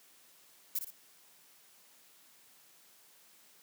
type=noise with echo; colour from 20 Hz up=violet; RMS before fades=-33 dBFS; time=0.75-0.79 s; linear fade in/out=5 ms; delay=58 ms; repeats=2; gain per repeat=-7 dB; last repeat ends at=0.906 s; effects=white hiss -62 dBFS RMS until 3.62 s + high-pass 150 Hz 12 dB/octave